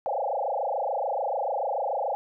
sine tone with frequency modulation, 680 Hz, F5, 46 cents flat, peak -25 dBFS, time 0.06-2.15 s, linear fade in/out 0 ms, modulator 26.9 Hz, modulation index 6.2, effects none

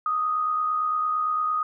sine tone with amplitude modulation, 1244.5 Hz, D#6, in tune, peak -20 dBFS, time 0.06-1.63 s, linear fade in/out 2 ms, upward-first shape sine, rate 68.8 Hz, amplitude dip 40%, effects none

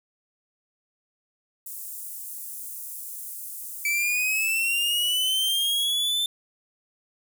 pink high-pass noise, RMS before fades -37 dBFS, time 1.66-5.84 s, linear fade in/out 5 ms, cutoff 9100 Hz, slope 24 dB/octave
45% pulse linear sweep, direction up, 2301 to 3560 Hz, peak -22 dBFS, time 3.85-6.26 s, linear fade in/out 2 ms
effects none

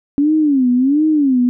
sine tone with vibrato, 277.2 Hz, C#4, in tune, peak -10 dBFS, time 0.18-1.49 s, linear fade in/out 0 ms, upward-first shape sine, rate 1.4 Hz, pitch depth 210 cents each way, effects none

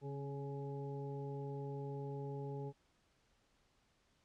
harmonic tone with a mistuned harmonic, 140 Hz, C#3, 18 cents sharp, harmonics 1 / 2 / 3 / 4 / 6, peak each -43 / -52 / -46 / -57 / -53 dBFS, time 0.01-2.73 s, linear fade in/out 50 ms, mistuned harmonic 2, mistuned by -34 cents, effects pink hiss -75 dBFS RMS until 4.24 s + low-pass 7000 Hz 12 dB/octave

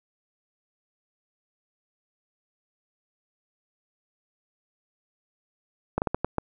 slowing click train, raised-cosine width 1 ms, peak -10 dBFS, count 6, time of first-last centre 5.98-6.383 s, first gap 39 ms, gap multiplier 1.37, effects none

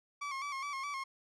30% pulse tone with vibrato, 1113 Hz, C#6, 7 cents sharp, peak -34 dBFS, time 0.21-1.04 s, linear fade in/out 10 ms, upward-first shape square, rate 4.8 Hz, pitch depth 58 cents each way, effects low-pass 6000 Hz 12 dB/octave

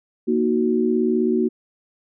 sine chord, D# minor, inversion second, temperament equal with one note detuned, 235.1 / 311.1 / 370 Hz, A#3 / D#4 / F#4, +15 / 0 / 0 cents, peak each -20 / -24 / -20 dBFS, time 0.27-1.49 s, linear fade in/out 20 ms, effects none

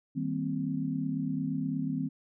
sine chord, C minor seventh, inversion first, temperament equal with one note detuned, 157.74 / 196 / 233.1 / 261.6 Hz, Eb3 / G3 / Bb3 / C4, +24 / 0 / 0 / 0 cents, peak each -34 / -37 / -38 / -32 dBFS, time 0.15-2.09 s, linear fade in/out 20 ms, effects none

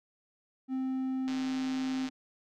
triangle tone, 261.6 Hz, C4, in tune, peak -28 dBFS, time 0.68-2.1 s, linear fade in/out 50 ms
click train, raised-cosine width 0.2 ms, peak -26 dBFS, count 123, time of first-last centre 1.28-2.088 s, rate 151 Hz
effects none

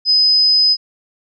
sine tone, 5030 Hz, D#8, 18 cents sharp, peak -9 dBFS, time 0.05-0.77 s, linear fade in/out 50 ms, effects none

